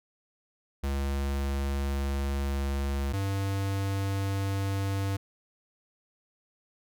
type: tone pair in turn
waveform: square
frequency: 69.3 / 98 Hz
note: C#2 / G2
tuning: 0 / 0 cents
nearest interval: tritone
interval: 600 cents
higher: second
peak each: -28 dBFS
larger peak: neither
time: 0.83-3.13 / 3.13-5.17 s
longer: first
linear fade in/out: 10 ms
effects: none